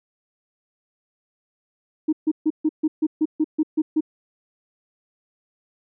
sine tone bursts, 311 Hz, D#4, 1 cent flat, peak -15 dBFS, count 11, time 2.08-4.008 s, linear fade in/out 10 ms, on 48 ms, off 140 ms, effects tanh soft clip ceiling -11 dBFS

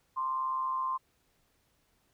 sine tone with amplitude modulation, 1046.5 Hz, C6, in tune, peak -27 dBFS, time 0.16-0.98 s, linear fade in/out 20 ms, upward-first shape sine, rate 139 Hz, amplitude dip 50%, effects pink hiss -72 dBFS RMS until 2.13 s

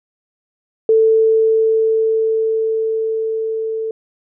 sine tone with level ramp, 443.7 Hz, A4, 14 cents sharp, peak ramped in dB -8 to -19 dBFS, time 0.89-3.91 s, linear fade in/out 2 ms, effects none

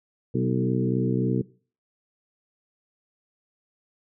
harmonic tone with a mistuned harmonic, 63.6 Hz, C2, 48 cents flat, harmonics 2 / 3 / 4 / 5 / 6 / 7, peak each -26 / -28 / -29 / -30 / -31 / -31 dBFS, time 0.34-1.42 s, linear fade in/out 10 ms, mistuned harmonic 4, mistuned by -34 cents, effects noise-tail reverb RT60 0.4 s tail -20 dB re dry

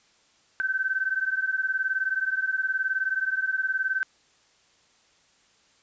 sine beating tone pair, 1534 / 1553 Hz, G6 / G6, -38 / -17 cents, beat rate 19 Hz, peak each -26 / -28 dBFS, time 0.6-4.03 s, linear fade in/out 0 ms, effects white hiss -62 dBFS RMS until 5.82 s + resampled to 16000 Hz

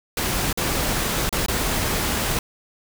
pink noise with dropouts, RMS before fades -23 dBFS, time 0.17-2.39 s, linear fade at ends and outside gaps 2 ms, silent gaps 0.528-0.574 / 1.293-1.326 / 1.462-1.483 s, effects none

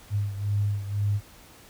sine beating tone pair, 101.7 / 103.7 Hz, G#2 / G#2, -36 / -2 cents, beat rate 2 Hz, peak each -25 / -30 dBFS, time 0.1-1.21 s, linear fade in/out 50 ms, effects pink hiss -51 dBFS RMS until 1.69 s

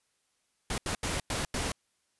pink noise bursts at uneven times, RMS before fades -32 dBFS, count 5, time 0.7-0.78 / 0.86-0.95 / 1.03-1.2 / 1.3-1.45 / 1.54-1.72 s, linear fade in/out 2 ms, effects white hiss -75 dBFS RMS until 2.19 s + resampled to 24000 Hz

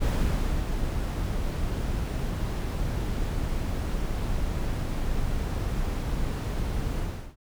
brown noise with ADSR envelope, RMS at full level -23 dBFS, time 0-7.36 s, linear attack 34 ms, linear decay 620 ms, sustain -5 dB, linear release 360 ms, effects none

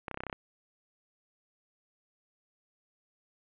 clicks, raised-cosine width 0.5 ms, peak -21 dBFS, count 9, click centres 0.082 / 0.113 / 0.144 / 0.174 / 0.205 / 0.236 / 0.267 / 0.298 / 0.328 s, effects resampled to 8000 Hz + 10-bit

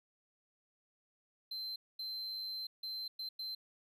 triangle tone bursts at uneven times, 4101 Hz, C8, 36 cents flat, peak -38 dBFS, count 5, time 1.51-1.76 / 1.99-2.67 / 2.83-3.08 / 3.19-3.29 / 3.39-3.55 s, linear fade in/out 5 ms, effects none

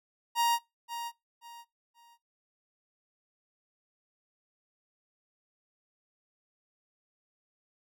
45% pulse tone with echo, 939 Hz, A#5, 12 cents sharp, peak -24 dBFS, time 0.35-0.59 s, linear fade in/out 50 ms, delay 530 ms, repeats 3, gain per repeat -11 dB, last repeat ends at 2.18 s, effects noise-tail reverb RT60 0.2 s tail -21 dB re dry

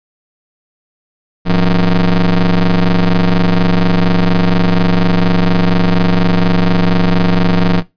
40% pulse ring-modulated tone, 93.3 Hz, F#2, 15 cents sharp, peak -4 dBFS, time 1.45-7.83 s, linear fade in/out 50 ms, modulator 81.2 Hz, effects noise-tail reverb RT60 0.2 s tail -18 dB re dry + resampled to 11025 Hz

